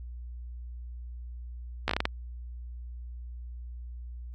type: slowing click train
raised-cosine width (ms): 0.3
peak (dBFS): -10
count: 7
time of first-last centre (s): 1.88-2.054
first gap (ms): 14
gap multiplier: 1.29
effects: added 60 Hz sine -38 dBFS peak until 4.34 s + AAC 32 kbps